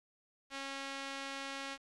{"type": "tone with band-pass filter", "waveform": "sawtooth", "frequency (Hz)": 273.8, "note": "C#4", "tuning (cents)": -21, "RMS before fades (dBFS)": -43, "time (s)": [0.5, 1.78], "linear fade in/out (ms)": 50, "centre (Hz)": 2800, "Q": 0.67, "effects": ["resampled to 24000 Hz", "11-bit"]}